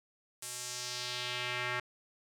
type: tone with band-pass filter sweep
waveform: square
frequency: 123.47 Hz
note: B2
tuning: in tune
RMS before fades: -38 dBFS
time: 0.42-1.8 s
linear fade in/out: 5 ms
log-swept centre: 9300 to 1800 Hz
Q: 1.7
effects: none